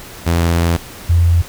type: tone pair in turn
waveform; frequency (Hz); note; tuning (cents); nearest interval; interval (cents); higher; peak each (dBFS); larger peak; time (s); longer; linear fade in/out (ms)
sawtooth / sine; 84.6 / 85.29; E2 / F2; +45 / -40; unison; 15; second; -8; neither; 0.26-0.77 / 1.09-1.42; first; 10
effects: pink hiss -34 dBFS RMS until 1.48 s